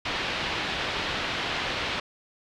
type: low-pass noise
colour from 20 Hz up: white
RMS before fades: -30 dBFS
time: 0.05-2 s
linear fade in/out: 5 ms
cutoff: 3700 Hz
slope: 24 dB/octave
effects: none